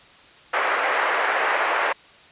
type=band-pass noise; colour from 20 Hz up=white; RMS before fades=-22 dBFS; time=0.53-1.93 s; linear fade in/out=10 ms; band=460 to 2000 Hz; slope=24 dB/octave; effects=white hiss -49 dBFS RMS until 2.31 s + resampled to 8000 Hz